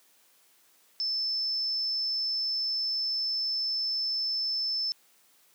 sine tone, 5274 Hz, E8, in tune, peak -27 dBFS, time 1-4.92 s, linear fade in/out 0 ms, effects white hiss -63 dBFS RMS until 5.54 s + high-pass 200 Hz 12 dB/octave

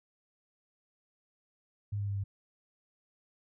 sine tone with pitch steps, 102.5 / 101.32 / 100.16 / 99.01 Hz, G#2 / G#2 / G2 / G2, -22 / -42 / +38 / +18 cents, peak -31 dBFS, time 1.92-2.24 s, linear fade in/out 10 ms, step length 80 ms, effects none

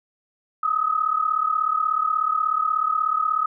sine tone pair together, 1244.5 / 1281 Hz, D#6 / E6, 0 / -50 cents, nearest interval minor second, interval 50 cents, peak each -22 dBFS, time 0.63-3.46 s, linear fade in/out 5 ms, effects none

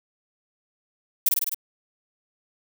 violet noise with echo, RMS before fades -18 dBFS, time 1.26-1.29 s, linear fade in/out 5 ms, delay 51 ms, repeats 5, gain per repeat -2 dB, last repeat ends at 1.545 s, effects none

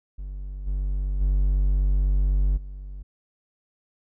triangle tone with level steps, 48 Hz, G1, 36 cents flat, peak -29 / -21 / -16 / -32 dBFS, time 0.18-3.03 s, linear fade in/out 10 ms, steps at 0.66 / 1.2 / 2.56 s, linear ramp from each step 20 ms, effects none

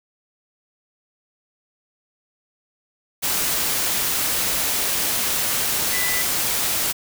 sine tone in noise, 1991 Hz, B6, 14 cents sharp, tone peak -25 dBFS, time 5.92-6.23 s, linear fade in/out 20 ms, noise white, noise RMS -22 dBFS, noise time 3.22-6.93 s, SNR -6 dB, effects none

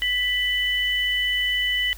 sine tone pair together, 1976.8 / 2992 Hz, B6 / F#7, +1 / +19 cents, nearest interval perfect fifth, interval 718 cents, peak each -23 dBFS, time 0.02-1.93 s, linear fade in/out 0 ms, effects added 50 Hz sine -38 dBFS peak until 1.97 s + white hiss -46 dBFS RMS until 1.97 s

